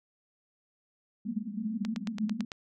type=band-pass noise; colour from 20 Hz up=pink; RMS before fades=-34 dBFS; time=1.25-2.45 s; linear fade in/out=5 ms; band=200 to 230 Hz; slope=96 dB/octave
type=click train; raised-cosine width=0.2 ms; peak=-21 dBFS; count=7; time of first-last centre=1.85-2.518 s; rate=8.98 Hz
effects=none